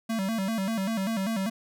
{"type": "tone with vibrato", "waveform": "square", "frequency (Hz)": 208.1, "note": "G#3", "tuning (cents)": 4, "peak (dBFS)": -27, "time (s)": [0.09, 1.5], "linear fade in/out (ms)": 10, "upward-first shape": "square", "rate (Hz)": 5.1, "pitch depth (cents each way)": 140, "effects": []}